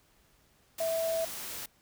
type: tone in noise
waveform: sine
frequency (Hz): 655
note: E5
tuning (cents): -11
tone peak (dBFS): -28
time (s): 0.8-1.25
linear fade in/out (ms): 5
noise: white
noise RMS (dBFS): -40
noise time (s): 0.78-1.66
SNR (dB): +9
effects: pink hiss -66 dBFS RMS until 1.81 s